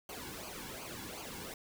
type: noise with flanger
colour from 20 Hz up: pink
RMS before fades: -45 dBFS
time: 0.09-1.54 s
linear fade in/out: 2 ms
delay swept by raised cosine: 0.54 to 1.64 ms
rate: 2.7 Hz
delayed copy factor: -0.7
effects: none